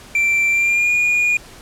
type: tone with pitch glide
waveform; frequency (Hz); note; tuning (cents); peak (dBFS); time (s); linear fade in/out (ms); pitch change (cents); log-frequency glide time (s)
triangle; 2349 to 2437; D7 to D#7; 0 to -37; -12; 0.15-1.37; 2; +63; 0.5-0.92
effects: pink hiss -41 dBFS RMS until 1.61 s + low-pass 11000 Hz 12 dB/octave